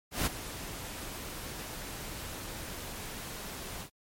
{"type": "noise with ADSR envelope", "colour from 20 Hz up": "pink", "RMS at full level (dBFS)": -28, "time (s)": [0.11, 3.9], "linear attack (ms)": 150, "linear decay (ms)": 21, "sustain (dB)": -13, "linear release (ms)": 85, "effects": ["MP3 64 kbps"]}